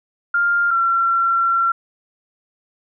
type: tone pair in turn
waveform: sine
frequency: 1400 / 1361.7 Hz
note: F6 / F6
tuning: +4 / -44 cents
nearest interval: unison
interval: 48 cents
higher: first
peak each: -14 dBFS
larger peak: neither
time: 0.34-0.71 / 0.71-1.72 s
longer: second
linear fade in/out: 5 ms
effects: none